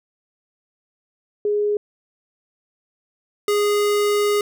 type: tone pair in turn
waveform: sine / square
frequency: 415.3 / 413.1 Hz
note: G#4 / G#4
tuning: 0 / -9 cents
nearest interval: unison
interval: 9 cents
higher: first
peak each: -17 dBFS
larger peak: neither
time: 1.45-1.77 / 3.48-4.41 s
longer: second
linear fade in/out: 2 ms
effects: none